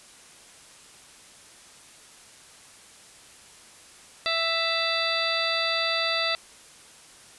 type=harmonic tone with a mistuned harmonic; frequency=661 Hz; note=E5; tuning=5 cents sharp; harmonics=1 / 2 / 3 / 4 / 5 / 6 / 7; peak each=-31 / -31 / -31 / -31 / -31 / -31 / -31 dBFS; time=4.26-6.35 s; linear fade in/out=0 ms; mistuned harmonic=5; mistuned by=+120 cents; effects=white hiss -50 dBFS RMS until 7.38 s + resampled to 24000 Hz